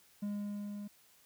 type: tone with level ramp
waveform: triangle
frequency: 205.1 Hz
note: G#3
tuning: 21 cents flat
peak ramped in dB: -32 to -39 dBFS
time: 0.22-0.88 s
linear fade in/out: 10 ms
effects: white hiss -65 dBFS RMS until 1.25 s